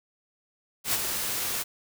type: noise with ADSR envelope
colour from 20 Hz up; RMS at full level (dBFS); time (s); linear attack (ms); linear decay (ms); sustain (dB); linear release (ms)
white; -24; 0.84-1.64; 92; 39; -6; 25
effects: none